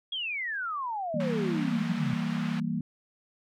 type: exponential sweep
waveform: sine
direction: down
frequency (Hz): 3352 to 123.47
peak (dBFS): -30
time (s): 0.12-2.14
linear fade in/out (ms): 5
type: chord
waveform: sine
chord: E diminished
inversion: none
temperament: equal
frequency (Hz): 164.81 / 196 / 233.1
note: E3 / G3 / Bb3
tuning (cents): 0 / 0 / 0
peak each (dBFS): -32 / -33 / -31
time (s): 1.14-2.81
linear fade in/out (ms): 5
type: band-pass noise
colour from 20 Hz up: pink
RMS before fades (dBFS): -42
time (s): 1.2-2.6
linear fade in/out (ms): 2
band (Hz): 970 to 2700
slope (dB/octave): 12
effects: none